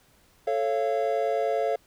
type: chord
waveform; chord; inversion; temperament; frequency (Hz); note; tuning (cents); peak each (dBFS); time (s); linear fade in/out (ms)
triangle; A augmented; none; just; 440 / 550 / 687.5; A4 / C#5 / E#5; 0 / -14 / -27; -26 / -26 / -25; 0.47-1.76; 5
effects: pink hiss -61 dBFS RMS until 1.86 s